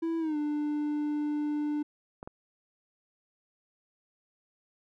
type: tone with pitch glide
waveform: triangle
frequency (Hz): 329.6 to 297.1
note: E4 to D4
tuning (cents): 0 to +20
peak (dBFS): -26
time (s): 0.02-1.83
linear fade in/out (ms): 10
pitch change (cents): -180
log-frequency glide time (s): 0.19-0.37
type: clicks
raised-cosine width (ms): 1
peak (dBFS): -27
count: 2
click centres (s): 2.229 / 2.275
effects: none